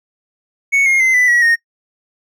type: tone with pitch steps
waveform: triangle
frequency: 2217 / 2139 / 2064 / 1991.2 / 1921.1 / 1853.5 Hz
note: C#7 / C7 / C7 / B6 / B6 / A#6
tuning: 0 / +38 / -24 / +14 / -48 / -10 cents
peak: -8 dBFS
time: 0.72-1.56 s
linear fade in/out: 20 ms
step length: 140 ms
effects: noise-tail reverb RT60 0.1 s tail -19 dB re dry